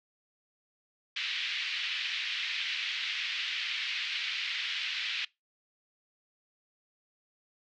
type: band-pass noise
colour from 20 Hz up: pink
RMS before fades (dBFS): -34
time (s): 1.16-5.25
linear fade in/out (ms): 5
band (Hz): 2200 to 3900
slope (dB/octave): 24
effects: noise-tail reverb RT60 0.2 s tail -23 dB re dry + low-pass 6000 Hz 12 dB/octave